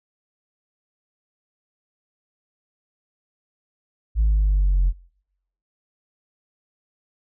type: exponential sweep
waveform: sine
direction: down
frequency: 55 to 43.65 Hz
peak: -13 dBFS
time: 4.15-4.93 s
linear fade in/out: 50 ms
effects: noise-tail reverb RT60 0.8 s tail -26 dB re dry + tanh soft clip ceiling -13 dBFS